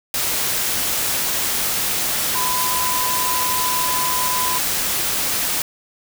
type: tone in noise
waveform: sine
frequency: 1004 Hz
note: B5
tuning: 28 cents sharp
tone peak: -22 dBFS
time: 2.35-4.58 s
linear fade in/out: 2 ms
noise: white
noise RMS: -21 dBFS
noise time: 0.14-5.62 s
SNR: -4 dB
effects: none